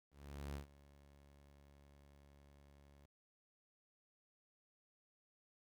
sawtooth tone with ADSR envelope, 70.9 Hz, C#2, 40 cents sharp, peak -39 dBFS, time 0.11-3.06 s, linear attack 440 ms, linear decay 110 ms, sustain -20 dB, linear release 6 ms, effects 13-bit

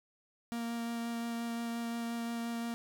45% pulse tone with vibrato, 233.1 Hz, A#3, in tune, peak -35 dBFS, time 0.52-2.74 s, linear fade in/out 0 ms, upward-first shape sine, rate 5.7 Hz, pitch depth 9 cents each way, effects none

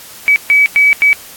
sine tone bursts at uneven times, 2283 Hz, D7, 50 cents flat, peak -5 dBFS, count 4, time 0.28-0.36 / 0.5-0.66 / 0.76-0.93 / 1.02-1.13 s, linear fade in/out 0 ms, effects white hiss -34 dBFS RMS until 1.36 s + AAC 64 kbps

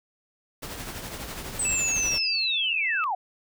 pink noise with tremolo, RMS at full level -34 dBFS, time 0.62-2.19 s, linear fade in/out 10 ms, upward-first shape triangle, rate 12 Hz, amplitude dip 50%
sine linear sweep, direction down, 8190 to 698.5 Hz, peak -24 dBFS, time 1.59-3.15 s, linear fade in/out 5 ms
sine tone, 2637 Hz, E7, in tune, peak -28 dBFS, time 1.65-3.04 s, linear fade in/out 0 ms
effects none

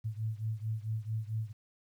sine beating tone pair, 108.4 / 112.9 Hz, A2 / A2, -25 / +45 cents, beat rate 4.5 Hz, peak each -35 / -37 dBFS, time 0.04-1.53 s, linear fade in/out 20 ms, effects 11-bit

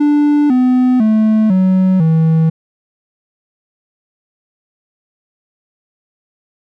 triangle tone with pitch steps, 293.7 / 252.7 / 217.5 / 187.17 / 161.07 Hz, D4 / B3 / A3 / F#3 / E3, 0 / +40 / -20 / +20 / -40 cents, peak -6 dBFS, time 0-2.5 s, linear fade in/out 10 ms, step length 500 ms, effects none

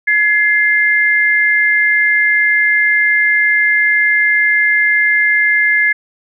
sine tone pair together, 1698.4 / 2093 Hz, G#6 / C7, +38 / 0 cents, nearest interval major third, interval 362 cents, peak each -12 dBFS, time 0.07-5.93 s, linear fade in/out 10 ms, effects none

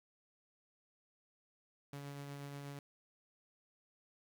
sawtooth tone with tremolo, 141.7 Hz, C#3, 38 cents sharp, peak -40 dBFS, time 1.93-2.79 s, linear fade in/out 2 ms, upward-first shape triangle, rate 8.3 Hz, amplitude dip 30%, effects 11-bit

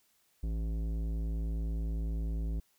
sine tone with tanh clipping, 54.9 Hz, A1, 3 cents flat, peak -33 dBFS, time 0.43-2.6 s, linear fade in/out 5 ms, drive 14 dB, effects white hiss -71 dBFS RMS until 2.78 s

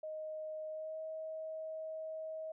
sine tone with pitch glide, 623 to 634.3 Hz, D#5 to D#5, +2 to +33 cents, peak -40 dBFS, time 0.03-2.52 s, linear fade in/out 5 ms, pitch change +31 cents, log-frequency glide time 0.69-1 s, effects none

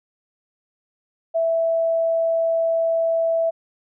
sine tone, 659.3 Hz, E5, in tune, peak -17 dBFS, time 1.34-3.51 s, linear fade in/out 20 ms, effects none

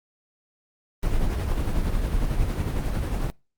brown noise with tremolo, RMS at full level -22 dBFS, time 1.03-3.3 s, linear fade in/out 0 ms, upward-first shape sine, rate 11 Hz, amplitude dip 40%, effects noise-tail reverb RT60 0.3 s tail -26 dB re dry + Opus 24 kbps

